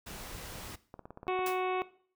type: noise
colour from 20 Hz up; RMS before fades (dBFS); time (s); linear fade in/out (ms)
pink; -44; 0.06-0.76; 10
type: clicks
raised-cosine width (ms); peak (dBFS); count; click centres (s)
1; -31; 8; 0.941 / 0.993 / 1.055 / 1.106 / 1.174 / 1.231 / 1.269 / 1.391
type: harmonic tone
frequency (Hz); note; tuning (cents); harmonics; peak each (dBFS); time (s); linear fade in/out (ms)
369.6; F#4; -2; 1 / 2 / 3 / 4 / 5 / 6 / 7 / 8 / 9 / 10; -31 / -34 / -36 / -49 / -52 / -43 / -43 / -53 / -56 / -54; 1.28-1.82; 0
type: noise with exponential decay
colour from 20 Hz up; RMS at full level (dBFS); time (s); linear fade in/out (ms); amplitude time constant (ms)
white; -36; 1.46-1.62; 5; 33
effects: noise-tail reverb RT60 0.5 s tail -18 dB re dry